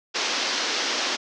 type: band-pass noise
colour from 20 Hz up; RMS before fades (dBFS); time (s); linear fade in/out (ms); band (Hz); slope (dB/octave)
white; -26; 0.14-1.17; 20; 230 to 6000; 48
effects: none